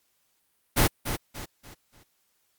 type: noise with echo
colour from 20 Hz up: pink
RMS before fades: -20 dBFS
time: 0.76-0.88 s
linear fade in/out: 20 ms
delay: 290 ms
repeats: 4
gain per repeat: -9 dB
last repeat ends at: 2.04 s
effects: white hiss -71 dBFS RMS until 2.58 s + Opus 48 kbps